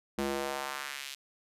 square tone with high-pass filter sweep, 69.3 Hz, C#2, in tune, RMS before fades -36 dBFS, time 0.18-1.15 s, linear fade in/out 5 ms, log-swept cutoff 240 to 3400 Hz, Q 1.3, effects resampled to 32000 Hz

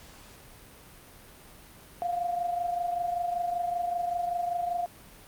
sine tone pair together, 698.5 / 723.7 Hz, F5 / F#5, 0 / -39 cents, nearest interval minor second, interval 61 cents, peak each -28 / -35 dBFS, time 2.02-4.86 s, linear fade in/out 0 ms, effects pink hiss -51 dBFS RMS until 5.27 s + Opus 48 kbps

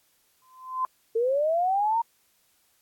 sine tone with exponential growth, 1030 Hz, C6, 28 cents flat, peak -21 dBFS, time 0.42-0.85 s, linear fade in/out 1 ms, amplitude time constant 92 ms
sine linear sweep, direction up, 441.3 to 938 Hz, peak -21 dBFS, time 1.15-2.02 s, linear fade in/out 10 ms
effects white hiss -66 dBFS RMS until 2.81 s + AAC 64 kbps

